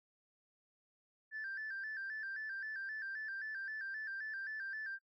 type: tone with vibrato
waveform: sine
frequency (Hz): 1661.2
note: G#6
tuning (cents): 0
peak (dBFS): -39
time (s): 1.31-4.99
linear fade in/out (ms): 50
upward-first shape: square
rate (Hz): 3.8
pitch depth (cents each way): 87
effects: noise-tail reverb RT60 0.1 s tail -21 dB re dry + tanh soft clip ceiling -37 dBFS